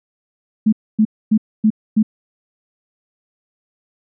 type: tone bursts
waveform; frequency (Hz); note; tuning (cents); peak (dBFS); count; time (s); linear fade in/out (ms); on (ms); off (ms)
sine; 216.3; A3; -29; -9; 5; 0.66-2.03; 10; 66; 260
effects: none